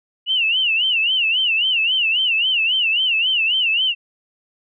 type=tone with vibrato; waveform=sine; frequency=2848 Hz; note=F7; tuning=33 cents sharp; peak=-15 dBFS; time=0.26-3.95 s; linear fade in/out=50 ms; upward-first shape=sine; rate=3.7 Hz; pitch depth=160 cents each way; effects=none